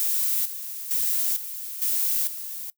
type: noise with tremolo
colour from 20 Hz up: violet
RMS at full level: -24 dBFS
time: 0-2.7 s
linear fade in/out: 0 ms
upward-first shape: square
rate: 1.1 Hz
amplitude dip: 70%
effects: noise-tail reverb RT60 0.1 s tail -20 dB re dry